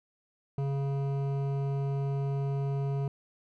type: tone with hard clipping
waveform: triangle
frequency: 138.59 Hz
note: C#3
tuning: in tune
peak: -30 dBFS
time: 0.58-3.08 s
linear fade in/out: 2 ms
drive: 16 dB
effects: none